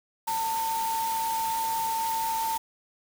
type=tone in noise; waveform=sine; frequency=901 Hz; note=A5; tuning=41 cents sharp; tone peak=-26 dBFS; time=0.27-2.58 s; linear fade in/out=10 ms; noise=white; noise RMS=-36 dBFS; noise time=0.27-2.58 s; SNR=+7 dB; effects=none